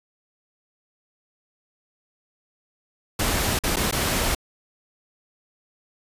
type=noise with dropouts; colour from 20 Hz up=pink; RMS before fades=-23 dBFS; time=3.19-4.35 s; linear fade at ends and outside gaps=5 ms; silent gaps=3.59-3.636 / 3.76-3.767 / 3.912-3.924 s; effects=resampled to 32000 Hz